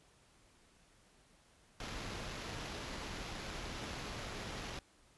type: noise with sample-and-hold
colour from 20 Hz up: pink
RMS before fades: -44 dBFS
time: 1.8-4.79 s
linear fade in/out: 2 ms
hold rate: 8820 Hz
effects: pink hiss -67 dBFS RMS until 5.17 s + resampled to 24000 Hz